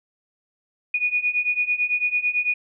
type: beating tone pair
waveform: sine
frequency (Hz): 2457 / 2466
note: D#7 / D#7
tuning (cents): -22 / -16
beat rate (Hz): 9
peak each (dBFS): -24 / -22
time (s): 0.94-2.54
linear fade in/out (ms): 5
effects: none